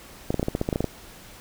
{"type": "clicks", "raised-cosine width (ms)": 2, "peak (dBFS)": -10, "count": 12, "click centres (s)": [0.305, 0.343, 0.396, 0.429, 0.484, 0.551, 0.614, 0.689, 0.728, 0.759, 0.806, 0.843], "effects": ["pink hiss -46 dBFS RMS until 1.4 s"]}